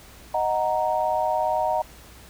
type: chord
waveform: sine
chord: D# minor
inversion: none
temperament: equal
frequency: 622.3 / 740 / 932.3 Hz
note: D#5 / F#5 / A#5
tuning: 0 / 0 / 0 cents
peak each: -25 dBFS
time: 0.34-1.82 s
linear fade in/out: 5 ms
effects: added 60 Hz sine -50 dBFS peak until 2.29 s + pink hiss -48 dBFS RMS until 2.29 s